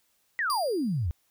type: exponential sweep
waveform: sine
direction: down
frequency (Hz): 1989 to 73.42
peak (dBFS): -25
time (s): 0.39-1.11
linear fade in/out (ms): 0
type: tone with exponential decay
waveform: sawtooth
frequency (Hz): 4796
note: D8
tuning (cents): +36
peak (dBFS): -25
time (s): 0.5-1.06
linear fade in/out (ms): 0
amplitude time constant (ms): 120
effects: white hiss -70 dBFS RMS until 1.3 s